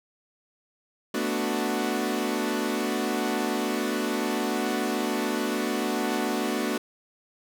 sawtooth chord, B minor seventh, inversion third, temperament equal, 220 / 246.9 / 293.7 / 370 Hz, A3 / B3 / D4 / F#4, 0 / 0 / 0 / 0 cents, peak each -27 dBFS, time 1.14-6.78 s, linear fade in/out 5 ms, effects none

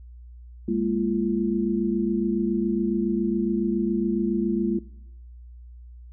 sine tone cluster, 202.6 / 229.8 / 341.9 Hz, G#3 / A#3 / F4, -43 / -25 / -37 cents, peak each -26 dBFS, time 0.68-4.79 s, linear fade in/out 5 ms, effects noise-tail reverb RT60 0.8 s tail -19 dB re dry + added 60 Hz sine -41 dBFS peak until 6.12 s

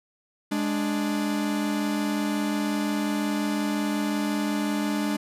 45% pulse tone pair together, 207.7 / 293.3 Hz, G#3 / D4, 0 / -2 cents, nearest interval tritone, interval 598 cents, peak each -27 dBFS, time 0.51-5.17 s, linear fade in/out 10 ms, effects resampled to 32000 Hz

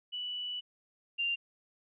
sine tone pair in turn, 2960 / 2786 Hz, F#7 / F7, 0 / -5 cents, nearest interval minor second, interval 105 cents, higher first, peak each -35 / -29 dBFS, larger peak second, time 0.12-0.61 / 1.18-1.36 s, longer first, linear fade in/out 20 ms, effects none

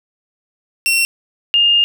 sawtooth / sine tone pair in turn, 2722 / 2824 Hz, F7 / F7, -45 / +19 cents, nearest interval minor second, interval 64 cents, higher second, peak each -9 / -9 dBFS, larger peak neither, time 0.86-1.05 / 1.54-1.84 s, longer second, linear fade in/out 0 ms, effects none

